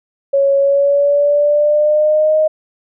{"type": "tone with pitch glide", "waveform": "sine", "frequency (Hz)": [554, 621.8], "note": ["C#5", "D#5"], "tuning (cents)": [-1, -1], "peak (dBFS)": -9, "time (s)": [0.33, 2.48], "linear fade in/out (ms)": 10, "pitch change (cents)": 200, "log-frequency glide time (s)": [0.58, 2.37], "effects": []}